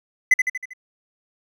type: tone with echo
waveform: triangle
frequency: 2019 Hz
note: B6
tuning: 38 cents sharp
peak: -8 dBFS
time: 0.31-0.34 s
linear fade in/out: 5 ms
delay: 79 ms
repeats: 5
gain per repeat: -5 dB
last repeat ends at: 0.735 s
effects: none